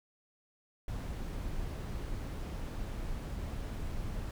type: noise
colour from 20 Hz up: brown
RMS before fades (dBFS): -38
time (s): 0.88-4.31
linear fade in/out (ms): 2
effects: none